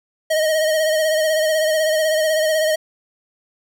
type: tone with vibrato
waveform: square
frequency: 626 Hz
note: D#5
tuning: 10 cents sharp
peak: -16 dBFS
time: 0.3-2.76 s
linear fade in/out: 10 ms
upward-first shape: sine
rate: 16 Hz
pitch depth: 40 cents each way
effects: none